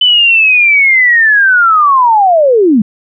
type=linear sweep; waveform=sine; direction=down; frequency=3028 to 194.9 Hz; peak=-4 dBFS; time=0.01-2.82 s; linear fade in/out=5 ms; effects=none